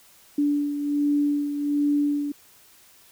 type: beating tone pair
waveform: sine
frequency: 290 / 291.3 Hz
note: D4 / D4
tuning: -22 / -14 cents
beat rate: 1.3 Hz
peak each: -21 / -29 dBFS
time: 0.38-2.32 s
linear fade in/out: 5 ms
effects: white hiss -54 dBFS RMS until 3.11 s